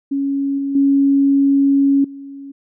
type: tone with level steps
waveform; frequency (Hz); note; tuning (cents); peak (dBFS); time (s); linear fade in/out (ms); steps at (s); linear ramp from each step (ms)
sine; 277.2; C#4; 0; -16 / -18 / -10 / -30; 0.11-2.52; 10; 0.58 / 0.75 / 2.04; 5
effects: none